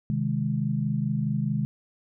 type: chord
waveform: sine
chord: Ab major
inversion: first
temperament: equal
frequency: 130.81 / 155.56 / 207.7 Hz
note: C3 / Eb3 / Ab3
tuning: 0 / 0 / 0 cents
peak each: -28 dBFS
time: 0.1-1.65 s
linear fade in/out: 0 ms
effects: none